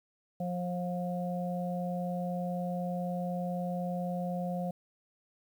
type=harmonic tone; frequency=178 Hz; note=F3; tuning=33 cents sharp; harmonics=1 / 3 / 4; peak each=-33 / -38 / -39 dBFS; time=0.4-4.71 s; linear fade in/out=5 ms; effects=10-bit